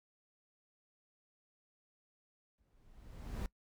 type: noise with exponential growth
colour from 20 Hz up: brown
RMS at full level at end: -36 dBFS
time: 2.58-3.46 s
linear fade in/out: 1 ms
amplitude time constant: 190 ms
effects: noise-tail reverb RT60 0.1 s tail -21 dB re dry